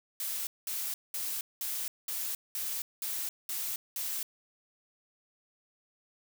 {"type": "noise bursts", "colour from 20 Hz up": "blue", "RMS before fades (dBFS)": -35, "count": 9, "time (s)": [0.2, 4.23], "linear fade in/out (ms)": 2, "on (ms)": 270, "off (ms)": 200, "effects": []}